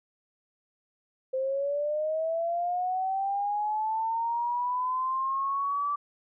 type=linear sweep; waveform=sine; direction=up; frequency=518 to 1164 Hz; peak=-26 dBFS; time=1.33-5.96 s; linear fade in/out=10 ms; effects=none